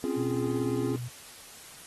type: chord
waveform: triangle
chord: Db major seventh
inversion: third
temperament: just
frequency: 259.9 / 277.2 / 346.5 / 415.8 Hz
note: C4 / Db4 / F4 / Ab4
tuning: -11 / 0 / -14 / +2 cents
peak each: -31 dBFS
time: 0.04-0.96 s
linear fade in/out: 0 ms
type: tone with vibrato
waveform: sine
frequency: 122.2 Hz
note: B2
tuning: 18 cents flat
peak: -33 dBFS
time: 0.16-1.09 s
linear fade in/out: 20 ms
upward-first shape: sine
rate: 1.7 Hz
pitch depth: 19 cents each way
effects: white hiss -48 dBFS RMS until 1.86 s + AAC 32 kbps